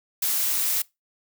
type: noise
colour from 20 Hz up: blue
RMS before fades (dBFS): -24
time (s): 0.22-0.82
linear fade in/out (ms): 5
effects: noise-tail reverb RT60 0.2 s tail -22 dB re dry